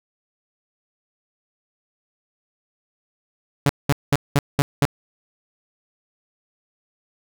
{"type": "tone bursts", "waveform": "sawtooth", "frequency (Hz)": 142.1, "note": "C#3", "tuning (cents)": 43, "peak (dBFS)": -10, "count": 6, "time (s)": [3.66, 4.852], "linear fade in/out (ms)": 0, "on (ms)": 32, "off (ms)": 200, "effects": []}